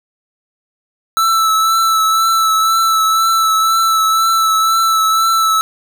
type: tone with vibrato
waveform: square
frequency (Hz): 1319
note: E6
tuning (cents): +1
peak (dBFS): -11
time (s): 1.17-5.61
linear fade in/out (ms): 0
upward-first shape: triangle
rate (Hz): 2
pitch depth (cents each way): 26
effects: none